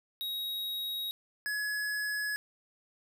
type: tone pair in turn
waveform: square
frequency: 3798 / 1691.8 Hz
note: A#7 / G#6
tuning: +32 / +32 cents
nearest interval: octave + major second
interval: 1400 cents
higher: first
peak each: -34 / -32 dBFS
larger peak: second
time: 0.21-1.11 / 1.46-2.36 s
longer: neither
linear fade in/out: 0 ms
effects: none